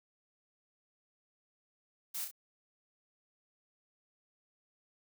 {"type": "noise with echo", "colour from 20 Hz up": "blue", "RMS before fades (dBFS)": -39, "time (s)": [2.14, 2.25], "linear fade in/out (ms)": 10, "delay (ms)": 32, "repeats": 2, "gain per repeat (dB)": -5, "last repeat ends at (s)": 2.314, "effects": []}